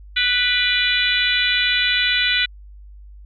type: harmonic tone with a mistuned harmonic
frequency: 493.9 Hz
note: B4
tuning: in tune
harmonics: 3 / 4 / 5 / 6 / 7 / 8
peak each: -23 / -23 / -23 / -23 / -23 / -23 dBFS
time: 0.16-2.46 s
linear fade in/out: 10 ms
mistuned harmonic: 5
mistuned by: -38 cents
effects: added 50 Hz sine -38 dBFS peak until 3.25 s